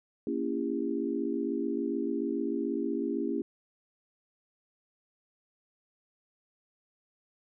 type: chord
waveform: sine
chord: A# diminished seventh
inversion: none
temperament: just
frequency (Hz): 233.1 / 279.7 / 335.6 / 402.8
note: A#3 / C#4 / E4 / G4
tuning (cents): 0 / +16 / +31 / +47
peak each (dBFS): -35 / -33 / -34 / -35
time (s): 0.27-3.42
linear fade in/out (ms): 2
effects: none